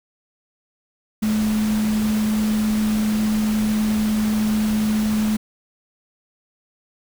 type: tone in noise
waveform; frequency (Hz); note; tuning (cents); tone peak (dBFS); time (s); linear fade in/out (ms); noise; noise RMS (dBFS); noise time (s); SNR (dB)
sine; 214.8; A3; -41; -17; 1.22-5.37; 10; pink; -31; 1.22-5.37; +11
effects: none